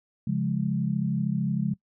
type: chord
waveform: sine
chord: Db major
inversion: none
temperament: equal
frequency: 138.59 / 174.61 / 207.7 Hz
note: Db3 / F3 / Ab3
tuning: 0 / 0 / 0 cents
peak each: -28 dBFS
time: 0.27-1.74 s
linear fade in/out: 5 ms
effects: noise-tail reverb RT60 0.1 s tail -22 dB re dry